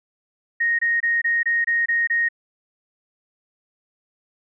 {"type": "tone bursts", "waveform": "sine", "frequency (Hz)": 1864.7, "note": "A#6", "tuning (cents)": 0, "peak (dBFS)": -17, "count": 8, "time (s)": [0.6, 2.288], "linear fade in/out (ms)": 10, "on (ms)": 190, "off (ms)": 24, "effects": []}